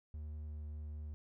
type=tone with pitch glide; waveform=triangle; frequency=75.9 to 75.38 Hz; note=D#2 to D2; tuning=-42 to +46 cents; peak=-40 dBFS; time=0.14-1.14 s; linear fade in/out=0 ms; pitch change=-12 cents; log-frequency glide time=0.48-0.57 s; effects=none